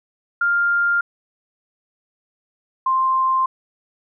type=tone pair in turn; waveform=sine; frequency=1400 / 1048.8 Hz; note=F6 / C6; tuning=+4 / +4 cents; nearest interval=perfect fourth; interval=500 cents; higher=first; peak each=-15 dBFS; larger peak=neither; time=0.41-1.01 / 2.86-3.46 s; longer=neither; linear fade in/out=5 ms; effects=none